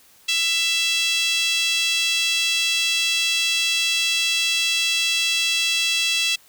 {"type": "tone with high-pass filter", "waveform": "5% pulse", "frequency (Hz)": 665, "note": "E5", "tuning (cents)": 15, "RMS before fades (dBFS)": -21, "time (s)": [0.28, 6.36], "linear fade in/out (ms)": 10, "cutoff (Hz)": 2900, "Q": 4.7, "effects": ["white hiss -53 dBFS RMS until 6.48 s"]}